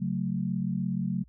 sine chord, F# minor, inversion second, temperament just, 138.75 / 185 / 222 Hz, C#3 / F#3 / A3, +2 / 0 / +16 cents, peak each -33 / -29 / -33 dBFS, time 0-1.24 s, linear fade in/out 20 ms, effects added 60 Hz sine -54 dBFS peak until 1.28 s

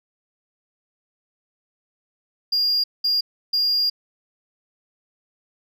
sine tone bursts at uneven times, 4822 Hz, D8, 45 cents sharp, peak -15 dBFS, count 3, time 2.52-2.84 / 3.04-3.21 / 3.53-3.9 s, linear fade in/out 10 ms, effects tanh soft clip ceiling -16 dBFS

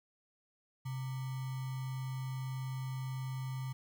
sine tone with sample-and-hold, 130.81 Hz, C3, in tune, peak -36 dBFS, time 0.85-3.73 s, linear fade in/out 10 ms, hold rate 1050 Hz, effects none

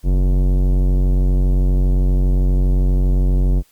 sine tone with tanh clipping, 46.25 Hz, F#1, in tune, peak -14 dBFS, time 0.03-3.63 s, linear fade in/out 50 ms, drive 17 dB, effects white hiss -56 dBFS RMS until 3.71 s + Opus 48 kbps

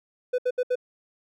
triangle tone bursts, 499.5 Hz, B4, 20 cents sharp, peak -19 dBFS, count 4, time 0.33-0.756 s, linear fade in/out 10 ms, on 54 ms, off 70 ms, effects none

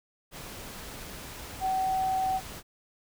sine tone in noise, 758 Hz, F#5, 42 cents sharp, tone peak -25 dBFS, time 1.6-2.41 s, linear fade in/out 50 ms, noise pink, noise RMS -42 dBFS, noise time 0.31-2.63 s, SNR +14 dB, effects none

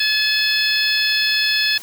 harmonic tone, 859 Hz, A5, 42 cents flat, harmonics 2 / 3 / 4 / 5 / 6, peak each -22 / -22 / -22 / -22 / -22 dBFS, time 0-1.78 s, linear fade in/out 5 ms, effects white hiss -37 dBFS RMS until 1.82 s

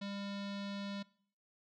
square tone with low-pass filter, 200 Hz, G3, 35 cents sharp, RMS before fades -42 dBFS, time 0.01-1.03 s, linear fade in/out 10 ms, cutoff 4100 Hz, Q 3.2, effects noise-tail reverb RT60 0.6 s tail -22 dB re dry

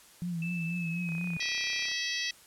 sine tone with vibrato, 171 Hz, F3, 36 cents flat, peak -31 dBFS, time 0.22-1.37 s, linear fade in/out 0 ms, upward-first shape triangle, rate 4.1 Hz, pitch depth 79 cents each way
sine tone with pitch glide, 2635 to 2402 Hz, E7 to D7, -1 to +38 cents, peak -37 dBFS, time 0.42-1.86 s, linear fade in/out 2 ms, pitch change -161 cents, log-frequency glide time 0.7-1.64 s
click train, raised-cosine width 0.5 ms, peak -34 dBFS, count 28, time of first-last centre 1.09-1.916 s, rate 32.7 Hz
harmonic tone, 650 Hz, E5, 24 cents flat, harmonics 3 / 4 / 5 / 6 / 7 / 8 / 9, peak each -36 / -37 / -38 / -39 / -39 / -40 / -41 dBFS, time 1.4-2.31 s, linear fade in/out 5 ms
effects white hiss -56 dBFS RMS until 2.46 s + low-pass 12000 Hz 12 dB/octave

